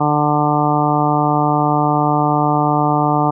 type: harmonic tone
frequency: 148.6 Hz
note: D3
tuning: 21 cents sharp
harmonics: 1 / 2 / 3 / 4 / 5 / 6 / 7 / 8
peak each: -19 / -19 / -25 / -25 / -18 / -20 / -24 / -22 dBFS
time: 0-3.31 s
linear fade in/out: 10 ms
effects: none